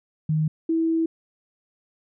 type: tone pair in turn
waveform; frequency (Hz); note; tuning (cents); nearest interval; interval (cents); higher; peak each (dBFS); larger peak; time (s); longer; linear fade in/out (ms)
sine; 155.56 / 326.3; D#3 / E4; 0 / -18; octave + minor second; 1282; second; -19; neither; 0.29-0.48 / 0.69-1.06; second; 5
effects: none